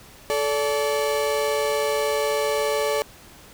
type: tone pair together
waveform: 35% pulse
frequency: 435.5 / 576 Hz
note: A4 / D5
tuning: -18 / -34 cents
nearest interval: perfect fourth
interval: 484 cents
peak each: -22 dBFS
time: 0.3-3.02 s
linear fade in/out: 0 ms
effects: pink hiss -47 dBFS RMS until 3.53 s